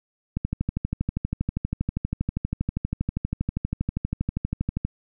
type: click train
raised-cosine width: 5 ms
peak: -12 dBFS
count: 57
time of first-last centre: 0.37-4.85 s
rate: 12.5 Hz
effects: none